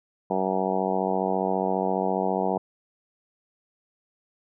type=harmonic tone; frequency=94.7 Hz; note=F#2; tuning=41 cents sharp; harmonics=2 / 3 / 4 / 5 / 6 / 7 / 8 / 9 / 10; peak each=-30 / -34 / -31 / -30 / -34 / -30 / -30 / -32 / -36 dBFS; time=0.3-2.58 s; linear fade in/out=5 ms; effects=none